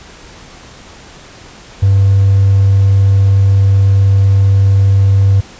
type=tone with hard clipping; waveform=triangle; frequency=98 Hz; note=G2; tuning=in tune; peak=-6 dBFS; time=1.82-5.41 s; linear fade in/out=10 ms; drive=4 dB; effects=pink hiss -36 dBFS RMS until 5.59 s + resampled to 16000 Hz